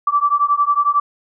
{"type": "beating tone pair", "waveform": "sine", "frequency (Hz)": [1156, 1167], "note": ["D6", "D6"], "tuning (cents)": [-28, -11], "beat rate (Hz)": 11, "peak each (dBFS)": -16, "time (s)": [0.07, 1], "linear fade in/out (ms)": 5, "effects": []}